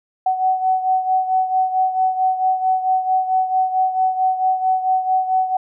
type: beating tone pair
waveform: sine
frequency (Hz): 749 / 753.5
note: F#5 / F#5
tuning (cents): +21 / +31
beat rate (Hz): 4.5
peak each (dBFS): -16 / -22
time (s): 0.26-5.57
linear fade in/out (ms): 5
effects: none